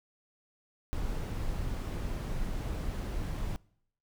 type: noise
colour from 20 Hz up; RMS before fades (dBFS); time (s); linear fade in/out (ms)
brown; -34; 0.93-3.56; 0
effects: noise-tail reverb RT60 0.7 s tail -24 dB re dry